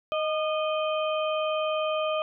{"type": "harmonic tone with a mistuned harmonic", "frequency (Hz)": 622.3, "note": "D#5", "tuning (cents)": 0, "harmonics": [1, 2, 4, 5], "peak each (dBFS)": [-26, -31, -37, -37], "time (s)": [0.12, 2.22], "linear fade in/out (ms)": 0, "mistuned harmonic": 2, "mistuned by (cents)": -37, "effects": []}